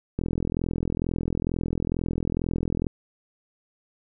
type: click train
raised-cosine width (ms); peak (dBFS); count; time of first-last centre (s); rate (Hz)
3; -13; 114; 0.19-2.868; 42.2
effects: none